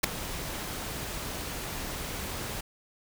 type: noise with ADSR envelope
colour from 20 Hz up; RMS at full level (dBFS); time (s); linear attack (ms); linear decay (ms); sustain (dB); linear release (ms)
pink; -18; 0.03-2.61; 12; 4; -18; 7
effects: none